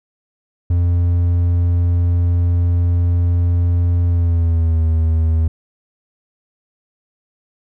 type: tone with pitch glide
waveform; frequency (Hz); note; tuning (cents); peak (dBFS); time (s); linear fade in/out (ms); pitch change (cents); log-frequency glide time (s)
triangle; 87 to 80.71; F2 to E2; -6 to -36; -10; 0.7-5.48; 5; -130; 4.05-4.83
effects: none